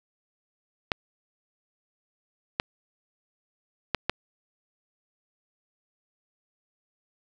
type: clicks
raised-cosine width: 0.3 ms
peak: -7 dBFS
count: 4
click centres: 0.918 / 2.599 / 3.947 / 4.096 s
effects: none